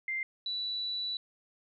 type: tone pair in turn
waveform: sine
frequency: 2093 / 3951 Hz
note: C7 / B7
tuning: 0 / 0 cents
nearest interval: major seventh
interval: 1100 cents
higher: second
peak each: -31 / -32 dBFS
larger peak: first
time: 0.08-0.23 / 0.46-1.17 s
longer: second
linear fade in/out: 2 ms
effects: none